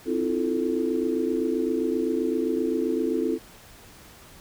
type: chord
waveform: sine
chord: F major seventh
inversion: second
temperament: equal with one note detuned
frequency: 261.6 / 321.5 / 349.2 / 440 Hz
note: C4 / E4 / F4 / A4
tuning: 0 / -43 / 0 / 0 cents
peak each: -28 dBFS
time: 0.05-3.39 s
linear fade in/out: 50 ms
effects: pink hiss -49 dBFS RMS until 4.4 s